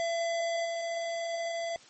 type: tone with level steps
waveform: square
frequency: 673 Hz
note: E5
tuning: 36 cents sharp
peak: -29 / -32 dBFS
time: 0-1.76 s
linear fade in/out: 0 ms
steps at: 0.65 s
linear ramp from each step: 5 ms
effects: white hiss -55 dBFS RMS until 1.89 s + MP3 32 kbps